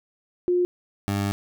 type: tone pair in turn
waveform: sine / 20% pulse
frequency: 356.5 / 100.04 Hz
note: F4 / G2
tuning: +36 / +36 cents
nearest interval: octave + minor seventh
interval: 2200 cents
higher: first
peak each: -18 dBFS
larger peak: neither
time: 0.48-0.65 / 1.08-1.32 s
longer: second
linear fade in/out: 0 ms
effects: none